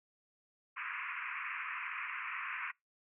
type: band-pass noise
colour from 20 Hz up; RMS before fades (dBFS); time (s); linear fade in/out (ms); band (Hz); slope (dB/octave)
white; -41; 0.76-2.72; 20; 1000 to 2600; 96
effects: noise-tail reverb RT60 0.2 s tail -26 dB re dry